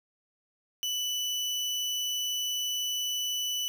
30% pulse tone, 2978 Hz, F#7, 11 cents sharp, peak -26 dBFS, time 0.83-3.68 s, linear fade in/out 0 ms, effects none

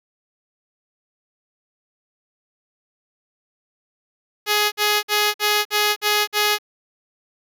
5% pulse tone bursts, 418.4 Hz, G#4, 13 cents sharp, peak -5 dBFS, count 7, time 4.46-6.586 s, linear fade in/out 50 ms, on 260 ms, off 51 ms, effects none

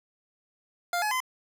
25% pulse tone with pitch steps, 700 / 847 / 1024.9 Hz, F5 / G#5 / C6, +4 / +34 / -36 cents, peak -22 dBFS, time 0.93-1.203 s, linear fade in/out 2 ms, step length 91 ms, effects none

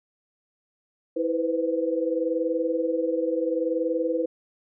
sine tone cluster, 325.9 / 490.3 / 511 Hz, E4 / B4 / C5, -20 / -13 / -41 cents, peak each -27 dBFS, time 1.16-4.26 s, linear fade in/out 10 ms, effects none

